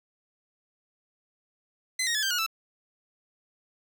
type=tone with pitch steps; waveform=15% pulse; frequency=2039 / 1869.8 / 1714.6 / 1572.3 / 1441.8 / 1322.1 Hz; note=C7 / A#6 / A6 / G6 / F#6 / E6; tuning=-45 / +5 / -45 / +5 / -45 / +5 cents; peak=-19 dBFS; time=1.99-2.464 s; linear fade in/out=5 ms; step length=79 ms; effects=none